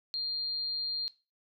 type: tone with amplitude modulation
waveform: sine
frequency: 4200 Hz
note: C8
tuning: 6 cents sharp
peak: -29 dBFS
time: 0.14-1.08 s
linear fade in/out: 0 ms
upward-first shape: sine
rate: 145 Hz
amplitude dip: 45%
effects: noise-tail reverb RT60 0.3 s tail -18 dB re dry